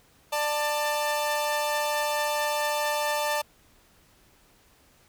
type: tone pair together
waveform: sawtooth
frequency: 593.5 / 888 Hz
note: D5 / A5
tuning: +18 / +16 cents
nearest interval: perfect fifth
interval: 698 cents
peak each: -24 dBFS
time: 0.32-3.42 s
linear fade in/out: 10 ms
effects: pink hiss -60 dBFS RMS until 5.08 s